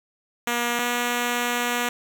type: tone pair in turn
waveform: 5% pulse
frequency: 239 / 241.9 Hz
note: A#3 / B3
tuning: +43 / -36 cents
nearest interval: unison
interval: 21 cents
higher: second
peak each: -11 dBFS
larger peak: neither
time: 0.47-0.79 / 0.79-1.89 s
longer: second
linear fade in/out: 2 ms
effects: none